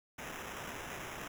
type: noise with sample-and-hold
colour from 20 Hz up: white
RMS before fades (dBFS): -44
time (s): 0.18-1.28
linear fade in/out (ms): 10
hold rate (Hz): 4410
effects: none